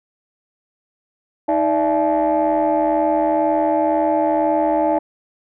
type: tone cluster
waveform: sine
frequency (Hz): 313.8 / 585 / 667 / 859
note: D#4 / D5 / E5 / A5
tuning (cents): +15 / -7 / +20 / -42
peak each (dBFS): -19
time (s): 1.48-4.99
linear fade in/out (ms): 10
effects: tanh soft clip ceiling -9 dBFS